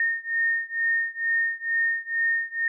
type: beating tone pair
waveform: sine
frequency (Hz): 1834 / 1836.2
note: A#6 / A#6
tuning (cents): -29 / -27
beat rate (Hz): 2.2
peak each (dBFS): -25 / -26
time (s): 0-2.68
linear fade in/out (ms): 2
effects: none